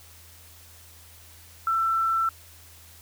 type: tone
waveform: sine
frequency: 1337 Hz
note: E6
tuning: 24 cents sharp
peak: -21 dBFS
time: 1.67-2.29 s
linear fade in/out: 2 ms
effects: added 83 Hz sine -52 dBFS peak until 3.01 s + white hiss -51 dBFS RMS until 3.01 s